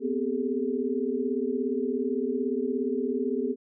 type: tone cluster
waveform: sine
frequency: 241.2 / 258.6 / 398.4 / 434.9 Hz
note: B3 / C4 / G4 / A4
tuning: -41 / -20 / +28 / -20 cents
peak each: -32 / -30 / -30 / -32 dBFS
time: 0-3.56 s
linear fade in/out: 50 ms
effects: none

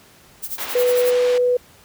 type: noise with tremolo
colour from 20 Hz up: violet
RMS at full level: -26 dBFS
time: 0.42-1.12 s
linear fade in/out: 20 ms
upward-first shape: sine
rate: 11 Hz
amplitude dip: 85%
type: band-pass noise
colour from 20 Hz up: white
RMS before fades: -32 dBFS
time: 0.58-1.38 s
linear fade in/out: 2 ms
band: 330 to 3300 Hz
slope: 12 dB/octave
type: tone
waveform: sine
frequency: 493.9 Hz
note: B4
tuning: in tune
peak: -14 dBFS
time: 0.75-1.57 s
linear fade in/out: 5 ms
effects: pink hiss -49 dBFS RMS until 1.84 s + high-pass 60 Hz 12 dB/octave

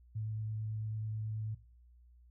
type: tone with vibrato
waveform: sine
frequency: 108.7 Hz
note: A2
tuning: 21 cents flat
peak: -35 dBFS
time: 0.15-1.55 s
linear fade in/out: 10 ms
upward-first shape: triangle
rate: 9.1 Hz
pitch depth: 10 cents each way
effects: noise-tail reverb RT60 0.4 s tail -18 dB re dry + added 60 Hz sine -58 dBFS peak until 2.3 s

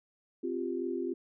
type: chord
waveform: sine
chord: C suspended fourth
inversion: none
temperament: just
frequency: 261.6 / 348.8 / 392.4 Hz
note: C4 / F4 / G4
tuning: 0 / -2 / +2 cents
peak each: -37 / -34 / -37 dBFS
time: 0.43-1.14 s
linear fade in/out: 10 ms
effects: none

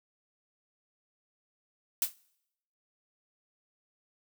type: noise with exponential decay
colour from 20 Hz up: blue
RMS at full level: -23 dBFS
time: 2.02-2.14 s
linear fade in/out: 2 ms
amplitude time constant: 25 ms
effects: noise-tail reverb RT60 0.8 s tail -24 dB re dry

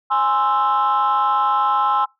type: chord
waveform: sine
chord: Ab augmented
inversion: none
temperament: equal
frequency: 830.6 / 1046.5 / 1318.5 Hz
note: Ab5 / C6 / E6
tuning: 0 / 0 / 0 cents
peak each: -18 dBFS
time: 0.1-2.06 s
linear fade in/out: 20 ms
effects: noise-tail reverb RT60 0.2 s tail -23 dB re dry + tanh soft clip ceiling -10 dBFS

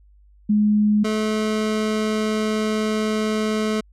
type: tone pair in turn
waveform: sine / 25% pulse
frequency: 210 / 215.8 Hz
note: G#3 / A3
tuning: +19 / -33 cents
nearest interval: unison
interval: 48 cents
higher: second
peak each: -14 / -16 dBFS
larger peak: first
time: 0.49-1.04 / 1.04-3.81 s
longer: second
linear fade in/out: 10 ms
effects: added 50 Hz sine -49 dBFS peak until 3.92 s + low-pass 8000 Hz 12 dB/octave

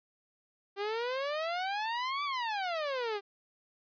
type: exponential two-way sweep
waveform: sawtooth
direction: up then down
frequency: 392 to 1174.7 to 392 Hz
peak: -28 dBFS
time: 0.76-3.21 s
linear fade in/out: 50 ms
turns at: 2.24 s
effects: resampled to 11025 Hz

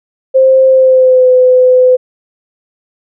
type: tone with pitch glide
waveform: sine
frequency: 526 to 506.9 Hz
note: C5 to B4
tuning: +9 to +45 cents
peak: -3 dBFS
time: 0.34-1.97 s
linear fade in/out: 20 ms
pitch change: -64 cents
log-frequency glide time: 0.68-1.29 s
effects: none

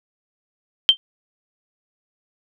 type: tone with exponential decay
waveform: sine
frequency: 3136 Hz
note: G7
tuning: in tune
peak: -3 dBFS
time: 0.89-0.97 s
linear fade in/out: 0 ms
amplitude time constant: 16 ms
effects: none

